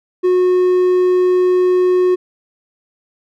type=tone; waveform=triangle; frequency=364.3 Hz; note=F#4; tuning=27 cents flat; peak=-8 dBFS; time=0.23-2.16 s; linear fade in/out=20 ms; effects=none